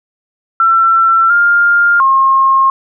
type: tone with pitch steps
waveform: sine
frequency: 1346 / 1404 / 1073 Hz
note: E6 / F6 / C6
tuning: +36 / +9 / +43 cents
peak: -6 dBFS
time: 0.6-2.7 s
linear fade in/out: 2 ms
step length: 700 ms
effects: none